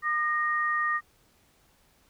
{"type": "tone pair together", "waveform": "sine", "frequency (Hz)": [1211.8, 1864.7], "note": ["D#6", "A#6"], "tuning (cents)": [-46, 0], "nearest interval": "perfect fifth", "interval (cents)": 746, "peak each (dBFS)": -27, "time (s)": [0.02, 1.01], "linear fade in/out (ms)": 50, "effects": ["pink hiss -64 dBFS RMS until 2.09 s"]}